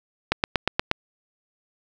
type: click train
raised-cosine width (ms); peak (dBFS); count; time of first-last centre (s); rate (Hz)
0.3; -3; 6; 0.32-0.914; 8.42
effects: none